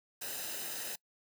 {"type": "noise with comb filter", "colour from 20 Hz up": "white", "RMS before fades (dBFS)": -40, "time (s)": [0.21, 0.96], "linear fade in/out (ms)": 10, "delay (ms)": 0.89, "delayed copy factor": -0.6, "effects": ["noise-tail reverb RT60 0.1 s tail -25 dB re dry"]}